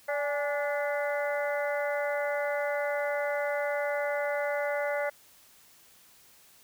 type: harmonic tone with a mistuned harmonic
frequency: 290 Hz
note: D4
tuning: 22 cents flat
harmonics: 2 / 3 / 4 / 5 / 6 / 7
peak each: -29 / -37 / -43 / -37 / -41 / -37 dBFS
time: 0.08-5.1 s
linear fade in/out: 10 ms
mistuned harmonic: 3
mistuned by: -63 cents
effects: white hiss -58 dBFS RMS until 6.63 s